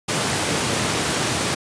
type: high-pass noise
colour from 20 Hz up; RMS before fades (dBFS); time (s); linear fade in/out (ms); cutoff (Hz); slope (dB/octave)
pink; -22; 0.08-1.55; 10; 100; 24
effects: resampled to 22050 Hz